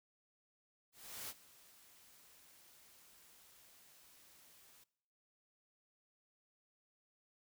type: noise with ADSR envelope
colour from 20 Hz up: white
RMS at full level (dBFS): -45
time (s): 0.92-4.84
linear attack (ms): 370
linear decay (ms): 43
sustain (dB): -19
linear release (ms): 6
effects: noise-tail reverb RT60 0.8 s tail -22 dB re dry